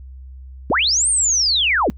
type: linear two-way sweep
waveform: sine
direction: up then down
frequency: 155.56 to 8990 to 155.56 Hz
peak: -14 dBFS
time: 0.7-1.9 s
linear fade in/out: 0 ms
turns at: 1.09 s
effects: noise-tail reverb RT60 0.1 s tail -24 dB re dry + added 65 Hz sine -34 dBFS peak until 1.97 s